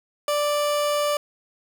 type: tone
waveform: 30% pulse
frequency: 587.3 Hz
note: D5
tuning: in tune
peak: -18 dBFS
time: 0.28-1.17 s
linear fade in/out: 2 ms
effects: none